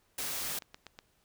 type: noise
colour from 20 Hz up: white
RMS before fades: -36 dBFS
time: 0.18-0.59 s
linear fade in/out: 5 ms
type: click train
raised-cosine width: 0.2 ms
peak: -28 dBFS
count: 5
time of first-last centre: 0.5-0.989 s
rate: 8.18 Hz
effects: pink hiss -71 dBFS RMS until 1.24 s